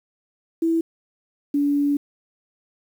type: tone pair in turn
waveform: sine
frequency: 329.2 / 286.8 Hz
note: E4 / D4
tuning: -2 / -41 cents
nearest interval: major second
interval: 239 cents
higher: first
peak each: -17 dBFS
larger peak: neither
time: 0.62-0.81 / 1.54-1.97 s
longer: second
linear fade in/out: 5 ms
effects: 8-bit